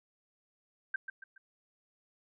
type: tone with echo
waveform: sine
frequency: 1568 Hz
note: G6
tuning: in tune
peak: -29 dBFS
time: 0.94-0.96 s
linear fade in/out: 5 ms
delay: 140 ms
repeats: 3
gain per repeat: -8 dB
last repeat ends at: 1.38 s
effects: none